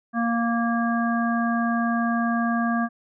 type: harmonic tone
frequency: 233.1 Hz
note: A#3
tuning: in tune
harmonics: 1 / 3 / 5 / 7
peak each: -22 / -28 / -29 / -30 dBFS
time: 0.13-2.89 s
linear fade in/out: 50 ms
effects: none